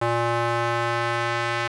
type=tone with band-pass filter sweep; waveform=square; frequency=117.9 Hz; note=A#2; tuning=20 cents sharp; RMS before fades=-24 dBFS; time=0.01-1.68 s; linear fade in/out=10 ms; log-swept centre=890 to 1800 Hz; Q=1; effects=resampled to 22050 Hz + 7-bit